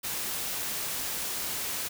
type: noise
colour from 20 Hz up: white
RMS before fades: -33 dBFS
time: 0.03-1.89 s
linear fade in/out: 20 ms
effects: none